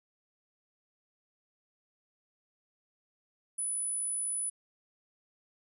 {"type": "tone", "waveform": "sine", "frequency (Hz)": 9956, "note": "D#9", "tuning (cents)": 0, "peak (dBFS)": -31, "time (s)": [3.58, 4.5], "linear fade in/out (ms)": 10, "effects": []}